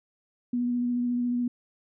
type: tone with vibrato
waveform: sine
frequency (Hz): 243.5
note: B3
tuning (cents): -24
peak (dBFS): -24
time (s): 0.53-1.48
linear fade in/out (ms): 5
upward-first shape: sine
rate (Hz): 14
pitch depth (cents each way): 15
effects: none